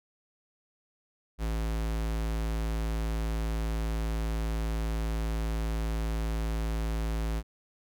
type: tone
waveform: square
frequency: 55 Hz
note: A1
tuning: in tune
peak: -29 dBFS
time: 1.38-7.43 s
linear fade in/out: 50 ms
effects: none